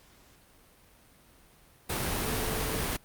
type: tone in noise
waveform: sine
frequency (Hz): 440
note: A4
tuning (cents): 0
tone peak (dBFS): -39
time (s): 2.23-2.82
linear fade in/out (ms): 10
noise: pink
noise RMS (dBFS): -31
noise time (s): 1.89-2.97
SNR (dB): -11
effects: pink hiss -59 dBFS RMS until 3.04 s + Opus 48 kbps